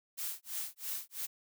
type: noise with tremolo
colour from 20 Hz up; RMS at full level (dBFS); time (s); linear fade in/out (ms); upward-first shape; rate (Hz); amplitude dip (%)
blue; -37; 0.17-1.27; 20; sine; 3; 100
effects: none